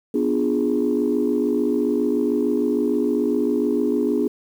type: chord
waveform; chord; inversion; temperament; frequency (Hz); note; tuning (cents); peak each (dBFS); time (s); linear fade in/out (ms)
sine; B diminished seventh; none; equal; 246.9 / 293.7 / 349.2 / 415.3; B3 / D4 / F4 / Ab4; 0 / 0 / 0 / 0; -22 / -22 / -25 / -22; 0.14-4.28; 5
effects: tanh soft clip ceiling -10 dBFS + 8-bit